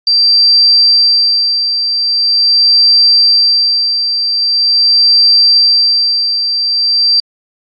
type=tone with tremolo; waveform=sine; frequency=4699 Hz; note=D8; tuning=in tune; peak=-4 dBFS; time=0.07-7.2 s; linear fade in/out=2 ms; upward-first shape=sine; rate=0.43 Hz; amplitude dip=55%; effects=AAC 48 kbps